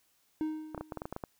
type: tone with exponential decay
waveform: triangle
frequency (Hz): 311.1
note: D#4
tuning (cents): 0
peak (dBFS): -26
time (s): 0.41-1.1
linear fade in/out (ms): 0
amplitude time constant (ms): 150
type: clicks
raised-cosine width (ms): 1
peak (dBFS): -23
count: 10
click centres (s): 0.747 / 0.778 / 0.81 / 0.922 / 0.973 / 1.019 / 1.055 / 1.126 / 1.164 / 1.238
effects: white hiss -71 dBFS RMS until 1.39 s